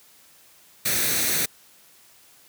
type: noise with comb filter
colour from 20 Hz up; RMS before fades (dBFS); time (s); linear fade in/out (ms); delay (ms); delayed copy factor
white; -23; 0.85-1.46; 10; 0.49; +0.55
effects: white hiss -54 dBFS RMS until 2.48 s + high-pass 80 Hz 12 dB/octave